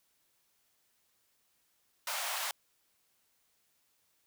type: high-pass noise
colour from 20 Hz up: pink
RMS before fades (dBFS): -36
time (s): 2.07-2.51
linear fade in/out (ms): 2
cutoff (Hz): 630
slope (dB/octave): 48
effects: white hiss -74 dBFS RMS until 4.26 s